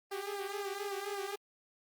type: tone with flanger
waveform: sawtooth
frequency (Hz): 400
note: G4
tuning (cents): +35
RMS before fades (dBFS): -39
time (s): 0.11-1.36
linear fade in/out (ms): 10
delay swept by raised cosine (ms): 0.3 to 5.4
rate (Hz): 3.8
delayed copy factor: -0.75
effects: Opus 24 kbps